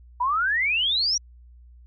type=exponential sweep; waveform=sine; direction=up; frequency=946 to 5850 Hz; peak=-20 dBFS; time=0.2-1.18 s; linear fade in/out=10 ms; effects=added 60 Hz sine -46 dBFS peak until 1.86 s